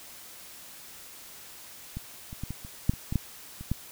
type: clicks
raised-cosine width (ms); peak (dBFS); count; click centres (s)
5; -22 / -27 / -21 / -22 / -29 / -9 / -27 / -18 / -12 / -27 / -14; 11; 1.97 / 2.329 / 2.436 / 2.506 / 2.649 / 2.895 / 2.937 / 3.125 / 3.157 / 3.61 / 3.716
effects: white hiss -47 dBFS RMS until 3.91 s